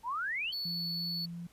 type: exponential sweep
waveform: sine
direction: up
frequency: 880 to 3322 Hz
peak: -32 dBFS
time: 0.03-0.54 s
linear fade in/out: 50 ms
type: tone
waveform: triangle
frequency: 4435 Hz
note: C#8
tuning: in tune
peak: -33 dBFS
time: 0.52-1.26 s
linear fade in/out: 10 ms
type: tone with vibrato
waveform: sine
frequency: 171 Hz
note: F3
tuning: 36 cents flat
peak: -39 dBFS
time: 0.65-1.47 s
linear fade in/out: 5 ms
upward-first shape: sine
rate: 2.9 Hz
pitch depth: 12 cents each way
effects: pink hiss -64 dBFS RMS until 1.52 s + resampled to 32000 Hz